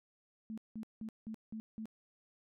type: tone bursts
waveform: sine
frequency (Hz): 220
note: A3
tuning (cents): 0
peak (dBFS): -40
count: 6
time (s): 0.5-1.856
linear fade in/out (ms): 0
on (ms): 76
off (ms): 180
effects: none